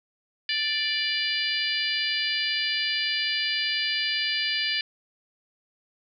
harmonic tone with a mistuned harmonic, 587.3 Hz, D5, in tune, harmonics 3 / 4 / 5 / 6 / 7 / 8, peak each -31 / -31 / -30 / -34 / -33 / -30 dBFS, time 0.49-4.81 s, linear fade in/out 2 ms, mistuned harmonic 8, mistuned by +25 cents, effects none

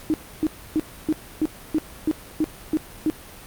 sine tone bursts, 311.1 Hz, D#4, in tune, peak -17 dBFS, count 10, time 0.1-3.1 s, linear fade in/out 0 ms, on 39 ms, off 290 ms, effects pink hiss -42 dBFS RMS until 3.46 s + Opus 48 kbps

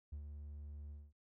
triangle tone with ADSR envelope, 73.42 Hz, D2, in tune, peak -39 dBFS, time 0.12-1.13 s, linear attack 9 ms, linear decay 84 ms, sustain -5 dB, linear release 220 ms, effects tanh soft clip ceiling -37 dBFS

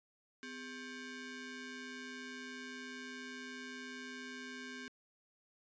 sawtooth ring-modulated tone, 663 Hz, E5, 10 cents sharp, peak -38 dBFS, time 0.43-4.88 s, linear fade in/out 0 ms, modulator 917 Hz, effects resampled to 16000 Hz

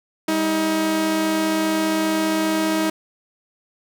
sawtooth tone pair together, 200 / 317.5 Hz, G3 / D#4, +35 / +35 cents, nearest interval minor sixth, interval 800 cents, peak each -23 / -15 dBFS, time 0.28-2.9 s, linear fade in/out 5 ms, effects none

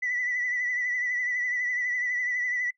sine tone with vibrato, 1975.5 Hz, B6, in tune, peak -25 dBFS, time 0.02-2.71 s, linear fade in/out 10 ms, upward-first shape triangle, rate 12 Hz, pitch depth 49 cents each way, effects noise-tail reverb RT60 0.1 s tail -20 dB re dry + tanh soft clip ceiling -21 dBFS

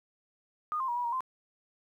sine tone with pitch steps, 1226 / 1051 / 955 / 973 / 942 / 1037 Hz, D#6 / C6 / A#5 / B5 / A#5 / C6, -26 / +7 / +42 / -26 / +18 / -16 cents, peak -29 dBFS, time 0.72-1.206 s, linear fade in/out 0 ms, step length 81 ms, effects 11-bit

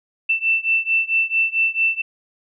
sine beating tone pair, 2668 / 2672.5 Hz, E7 / E7, +20 / +23 cents, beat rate 4.5 Hz, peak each -19 / -20 dBFS, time 0.29-2.02 s, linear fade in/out 10 ms, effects none

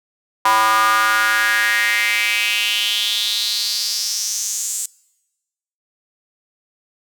square tone with high-pass filter sweep, 110.1 Hz, A2, 2 cents sharp, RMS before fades -18 dBFS, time 0.45-4.86 s, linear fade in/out 5 ms, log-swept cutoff 1000 to 7700 Hz, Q 4.8, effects noise-tail reverb RT60 1.0 s tail -23 dB re dry

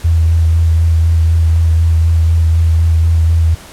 sine tone with vibrato, 82 Hz, E2, 9 cents flat, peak -7 dBFS, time 0.04-3.55 s, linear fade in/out 10 ms, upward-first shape sine, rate 4 Hz, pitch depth 20 cents each way, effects pink hiss -35 dBFS RMS until 3.72 s + low-pass 12000 Hz 12 dB/octave

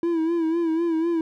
triangle tone with vibrato, 330.6 Hz, E4, 5 cents sharp, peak -18 dBFS, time 0.03-1.21 s, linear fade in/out 2 ms, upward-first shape sine, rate 4 Hz, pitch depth 66 cents each way, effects none

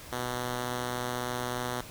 5% pulse tone, 123.47 Hz, B2, in tune, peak -20 dBFS, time 0.12-1.81 s, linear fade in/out 5 ms, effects pink hiss -46 dBFS RMS until 1.9 s

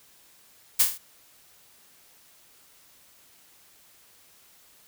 blue noise with echo, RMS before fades -18 dBFS, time 0.79-0.83 s, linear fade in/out 10 ms, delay 25 ms, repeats 6, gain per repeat -4 dB, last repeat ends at 0.98 s, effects white hiss -57 dBFS RMS until 4.87 s

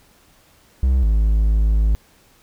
triangle tone pair in turn, 64.9 / 53.38 Hz, C2 / G#1, -13 / +48 cents, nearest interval minor third, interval 339 cents, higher first, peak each -11 dBFS, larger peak neither, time 0.83-1.03 / 1.03-1.95 s, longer second, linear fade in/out 0 ms, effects pink hiss -54 dBFS RMS until 2.42 s

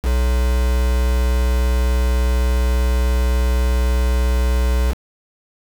triangle tone with quantisation, 61.74 Hz, B1, in tune, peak -12 dBFS, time 0.02-4.95 s, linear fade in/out 50 ms, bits 4, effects none

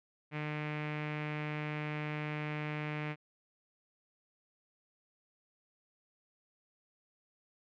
sawtooth tone with low-pass filter, 150.9 Hz, D3, 47 cents sharp, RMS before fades -38 dBFS, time 0.31-3.16 s, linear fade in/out 50 ms, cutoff 2300 Hz, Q 3.7, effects none

